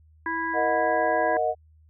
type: harmonic tone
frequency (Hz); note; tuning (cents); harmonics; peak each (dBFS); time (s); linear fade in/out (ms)
329; E4; -3; 1 / 3 / 5 / 6; -33 / -29 / -29 / -38; 0.26-1.37; 2
type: chord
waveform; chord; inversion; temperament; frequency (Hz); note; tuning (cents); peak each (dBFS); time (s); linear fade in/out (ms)
sine; D# minor; second; equal with one note detuned; 466.2 / 622.3 / 730.6; A#4 / D#5 / F#5; 0 / 0 / -22; -29 / -25 / -25; 0.53-1.55; 50
effects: added 78 Hz sine -53 dBFS peak until 1.89 s